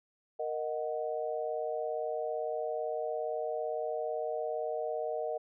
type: chord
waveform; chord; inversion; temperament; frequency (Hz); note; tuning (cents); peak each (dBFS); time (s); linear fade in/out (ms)
sine; D# minor; second; equal; 466.2 / 622.3 / 740; A#4 / D#5 / F#5; 0 / 0 / 0; -36 / -35 / -39; 0.39-5.38; 10
effects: none